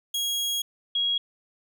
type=tone pair in turn; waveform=sawtooth / sine; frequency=3300 / 3300 Hz; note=G#7 / G#7; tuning=-12 / -12 cents; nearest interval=unison; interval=0 cents; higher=neither; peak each=-22 dBFS; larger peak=neither; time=0.14-0.62 / 0.95-1.18 s; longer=first; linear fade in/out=5 ms; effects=none